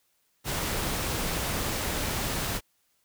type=noise; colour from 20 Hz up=pink; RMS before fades=-30 dBFS; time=0.44-2.61 s; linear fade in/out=50 ms; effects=white hiss -71 dBFS RMS until 3.04 s